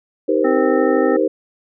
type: chord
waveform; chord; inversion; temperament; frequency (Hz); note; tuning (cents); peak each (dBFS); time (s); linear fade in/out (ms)
sine; C minor seventh; first; just; 314 / 392.4 / 470.9 / 523.3; Eb4 / G4 / Bb4 / C5; +16 / +2 / +18 / 0; -19; 0.28-1.28; 10
type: harmonic tone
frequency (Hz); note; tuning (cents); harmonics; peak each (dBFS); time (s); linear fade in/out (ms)
261.6; C4; 0; 1 / 3 / 5 / 7; -20 / -25 / -27 / -28; 0.44-1.17; 10
effects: none